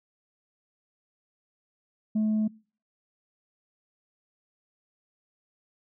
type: tone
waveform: sine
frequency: 215.6 Hz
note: A3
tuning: 35 cents flat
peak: -20 dBFS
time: 2.15-2.48 s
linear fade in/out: 10 ms
effects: noise-tail reverb RT60 0.4 s tail -25 dB re dry + tanh soft clip ceiling -21 dBFS